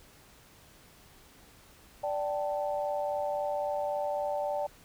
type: chord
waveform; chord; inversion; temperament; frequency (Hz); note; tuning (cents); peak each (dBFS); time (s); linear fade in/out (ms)
sine; D suspended fourth; none; equal with one note detuned; 587.3 / 776.3 / 880; D5 / G5 / A5; 0 / -17 / 0; -31 / -35 / -37; 2.03-4.67; 10
effects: pink hiss -57 dBFS RMS until 4.84 s